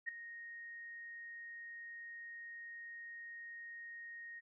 sine tone with ADSR envelope, 1864.7 Hz, A#6, in tune, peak -34 dBFS, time 0.06-4.41 s, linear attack 27 ms, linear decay 4 ms, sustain -13 dB, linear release 28 ms, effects none

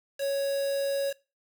triangle tone with quantisation, 554.4 Hz, C#5, in tune, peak -24 dBFS, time 0.18-1.14 s, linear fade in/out 50 ms, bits 6, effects noise-tail reverb RT60 0.3 s tail -22 dB re dry

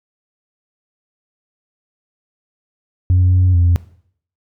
sine tone with pitch steps, 90.9 / 91.5 / 87 Hz, F#2 / F#2 / F2, -30 / -19 / -6 cents, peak -7 dBFS, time 3.1-3.76 s, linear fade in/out 0 ms, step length 220 ms, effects noise-tail reverb RT60 0.6 s tail -20 dB re dry + tanh soft clip ceiling -7 dBFS

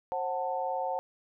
sine chord, F# diminished, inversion second, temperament just, 532.8 / 740 / 888 Hz, C5 / F#5 / A5, +31 / 0 / +16 cents, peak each -34 / -33 / -34 dBFS, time 0.12-0.99 s, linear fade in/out 0 ms, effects none

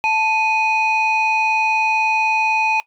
sine tone pair together, 880 / 2489 Hz, A5 / D#7, 0 / 0 cents, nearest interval octave + tritone, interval 1800 cents, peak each -16 dBFS, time 0.04-2.8 s, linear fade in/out 0 ms, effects noise-tail reverb RT60 0.1 s tail -20 dB re dry + tanh soft clip ceiling -10 dBFS

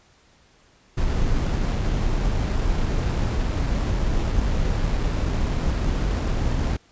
brown noise with sample-and-hold, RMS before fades -22 dBFS, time 0.97-6.77 s, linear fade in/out 10 ms, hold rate 6300 Hz, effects pink hiss -57 dBFS RMS until 6.91 s + resampled to 16000 Hz

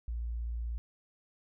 sine tone, 58 Hz, A#1, 8 cents flat, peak -33 dBFS, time 0.08-0.78 s, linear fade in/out 0 ms, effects none

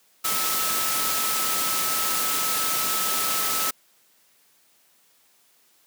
sine tone in noise, 1300 Hz, E6, 24 cents flat, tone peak -30 dBFS, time 0.24-3.71 s, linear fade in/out 10 ms, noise white, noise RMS -25 dBFS, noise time 0.24-3.71 s, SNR -8 dB, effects white hiss -61 dBFS RMS until 5.86 s + high-pass 150 Hz 12 dB/octave

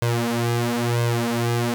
sawtooth tone with flanger, 118.5 Hz, A#2, 29 cents sharp, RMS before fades -22 dBFS, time 0.02-1.74 s, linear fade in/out 0 ms, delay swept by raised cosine 1.9 to 6 ms, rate 1 Hz, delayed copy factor +0.95, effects none

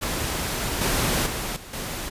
pink noise with level steps, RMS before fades -27 / -23 / -29 / -41 / -31 dBFS, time 0.01-2.1 s, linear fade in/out 20 ms, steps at 0.81 / 1.26 / 1.56 / 1.73 s, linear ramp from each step 5 ms, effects resampled to 32000 Hz

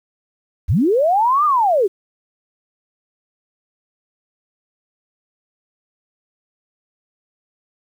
sine linear two-way sweep, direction up then down, 53.2 to 1238 to 353.4 Hz, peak -12 dBFS, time 0.68-1.88 s, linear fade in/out 20 ms, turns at 1.45 s, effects 8-bit

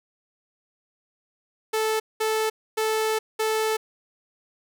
sawtooth tone bursts at uneven times, 437.7 Hz, A4, 9 cents flat, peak -18 dBFS, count 4, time 1.73-2 / 2.2-2.5 / 2.77-3.19 / 3.39-3.77 s, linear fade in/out 10 ms, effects none

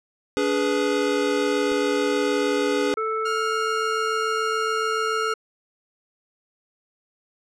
square chord, G# diminished, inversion second, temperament equal with one note detuned, 287 / 415.3 / 493.9 Hz, D4 / G#4 / B4, -40 / 0 / 0 cents, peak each -26 / -24 / -26 dBFS, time 0.37-2.94 s, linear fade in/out 0 ms
clicks, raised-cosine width 2 ms, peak -29 dBFS, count 2, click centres 1.717 / 1.721 s
harmonic tone, 440 Hz, A4, in tune, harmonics 1 / 3 / 5, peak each -26 / -25 / -39 dBFS, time 2.97-5.34 s, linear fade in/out 5 ms
sawtooth tone, 1407 Hz, F6, 12 cents sharp, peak -23 dBFS, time 3.25-5.34 s, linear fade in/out 10 ms
effects low-pass 7000 Hz 12 dB/octave

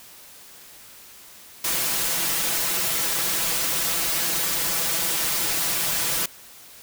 white noise with comb filter, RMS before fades -24 dBFS, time 1.64-6.26 s, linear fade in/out 5 ms, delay 6 ms, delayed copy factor +0.8, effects white hiss -46 dBFS RMS until 6.82 s

